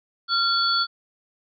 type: tone cluster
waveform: sine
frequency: 1379 / 3418 / 4458 Hz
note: F6 / G#7 / C#8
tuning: -22 / +49 / +9 cents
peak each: -22 / -28 / -22 dBFS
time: 0.28-0.87 s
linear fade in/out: 50 ms
effects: none